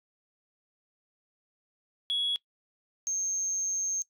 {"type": "tone pair in turn", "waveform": "sine", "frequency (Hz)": [3350, 6394], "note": ["G#7", "G8"], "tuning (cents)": [14, 33], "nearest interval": "major seventh", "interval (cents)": 1119, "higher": "second", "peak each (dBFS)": [-25, -26], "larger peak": "first", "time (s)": [[2.1, 2.36], [3.07, 4.02]], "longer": "second", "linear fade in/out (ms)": 0, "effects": ["noise-tail reverb RT60 0.1 s tail -22 dB re dry", "tanh soft clip ceiling -23 dBFS"]}